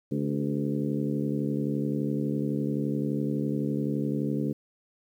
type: harmonic tone with a mistuned harmonic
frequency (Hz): 71.8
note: D2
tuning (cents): -39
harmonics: 2 / 3 / 4 / 5 / 6 / 7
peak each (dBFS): -31 / -30 / -31 / -38 / -37 / -40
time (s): 0.11-4.53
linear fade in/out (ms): 10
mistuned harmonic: 5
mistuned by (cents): +52
effects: 10-bit